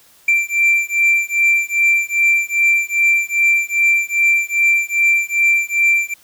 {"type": "beating tone pair", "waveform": "triangle", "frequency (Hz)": [2352, 2354.5], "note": ["D7", "D7"], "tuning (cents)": [2, 4], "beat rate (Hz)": 2.5, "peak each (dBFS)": -14, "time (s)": [0.28, 6.14], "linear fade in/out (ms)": 5, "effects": ["white hiss -50 dBFS RMS until 6.23 s"]}